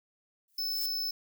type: noise with exponential growth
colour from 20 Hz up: violet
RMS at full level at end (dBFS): -34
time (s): 0.48-0.86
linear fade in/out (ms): 1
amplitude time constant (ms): 81
type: tone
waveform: square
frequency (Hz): 5260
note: E8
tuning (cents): -5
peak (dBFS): -31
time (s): 0.58-1.11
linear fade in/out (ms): 5
effects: none

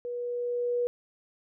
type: tone with level ramp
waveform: sine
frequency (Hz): 484.6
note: B4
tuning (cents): -33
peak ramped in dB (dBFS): -32 to -24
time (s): 0.05-0.87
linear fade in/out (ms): 0
effects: none

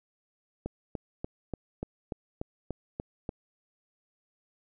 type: click train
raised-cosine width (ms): 2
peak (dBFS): -20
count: 10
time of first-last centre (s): 0.66-3.292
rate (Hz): 3.42
effects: none

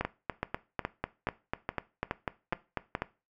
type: two click trains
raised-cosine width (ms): 0.5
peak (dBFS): -15 / -15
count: 8 / 13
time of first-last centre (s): 0.01-2.951 / 0.05-3.02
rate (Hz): 2.38 / 4.04
effects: noise-tail reverb RT60 0.3 s tail -18 dB re dry

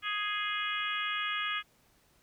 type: harmonic tone with a mistuned harmonic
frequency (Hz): 415.3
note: G#4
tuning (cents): 0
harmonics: 3 / 4 / 5 / 6 / 7 / 8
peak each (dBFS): -36 / -37 / -38 / -39 / -39 / -40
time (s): 0.02-1.63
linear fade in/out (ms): 50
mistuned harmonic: 5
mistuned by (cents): +19
effects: pink hiss -67 dBFS RMS until 2.22 s

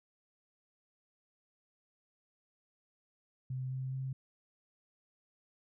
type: tone with pitch steps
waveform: sine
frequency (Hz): 129.5 / 130.93 / 132.37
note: C3 / C3 / C3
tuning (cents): -17 / +2 / +20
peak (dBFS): -35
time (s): 3.5-4.13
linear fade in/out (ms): 5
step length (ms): 210
effects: none

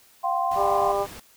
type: chord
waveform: sine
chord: F suspended second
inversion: none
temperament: equal with one note detuned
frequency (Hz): 698.5 / 771.4 / 1046.5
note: F5 / G5 / C6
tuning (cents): 0 / -28 / 0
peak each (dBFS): -26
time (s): 0.23-0.93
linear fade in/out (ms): 20
type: noise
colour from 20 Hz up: pink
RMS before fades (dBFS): -41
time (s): 0.51-1.2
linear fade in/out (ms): 5
type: harmonic tone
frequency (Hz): 199.8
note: G3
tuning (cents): +33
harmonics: 2 / 3 / 4 / 5 / 6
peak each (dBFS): -27 / -26 / -28 / -31 / -32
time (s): 0.55-1.07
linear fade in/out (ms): 50
effects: white hiss -56 dBFS RMS until 1.36 s

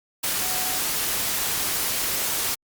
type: tone in noise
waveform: sine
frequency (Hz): 740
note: F#5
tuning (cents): 0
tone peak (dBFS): -35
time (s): 0.41-0.79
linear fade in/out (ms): 10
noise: white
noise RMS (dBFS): -25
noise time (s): 0.23-2.55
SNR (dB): -13
effects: Opus 48 kbps

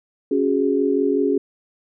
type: chord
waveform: sine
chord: C# suspended fourth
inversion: none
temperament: equal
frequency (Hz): 277.2 / 370 / 415.3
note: C#4 / F#4 / G#4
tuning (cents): 0 / 0 / 0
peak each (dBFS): -20 / -22 / -20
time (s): 0.31-1.38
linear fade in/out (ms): 5
effects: none

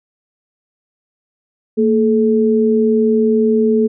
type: tone pair together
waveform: sine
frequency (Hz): 227.9 / 430.3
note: A#3 / A4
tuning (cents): -39 / -39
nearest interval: major seventh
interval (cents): 1100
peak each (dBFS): -13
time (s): 1.77-3.88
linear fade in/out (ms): 20
effects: none

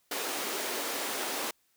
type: high-pass noise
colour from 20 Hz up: pink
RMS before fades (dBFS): -34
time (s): 0.11-1.51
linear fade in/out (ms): 5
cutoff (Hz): 300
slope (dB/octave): 24
effects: white hiss -71 dBFS RMS until 1.76 s

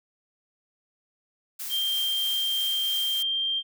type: noise with tremolo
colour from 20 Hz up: blue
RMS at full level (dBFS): -34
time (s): 1.59-3.23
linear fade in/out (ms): 10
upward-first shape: triangle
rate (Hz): 3.1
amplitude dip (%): 25
type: tone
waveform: sine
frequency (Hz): 3174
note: G7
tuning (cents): +21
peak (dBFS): -24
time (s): 1.69-3.63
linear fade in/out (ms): 50
effects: none

